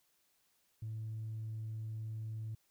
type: tone with tanh clipping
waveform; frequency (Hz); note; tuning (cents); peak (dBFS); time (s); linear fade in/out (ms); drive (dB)
triangle; 110.1; A2; +2; -39; 0.82-2.55; 5; 5
effects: white hiss -75 dBFS RMS until 2.7 s